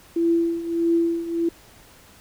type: tone with tremolo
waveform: sine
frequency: 335.9 Hz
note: E4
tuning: 33 cents sharp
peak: -15 dBFS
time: 0.16-1.49 s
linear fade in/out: 5 ms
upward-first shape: triangle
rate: 1.6 Hz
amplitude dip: 80%
effects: pink hiss -50 dBFS RMS until 2.2 s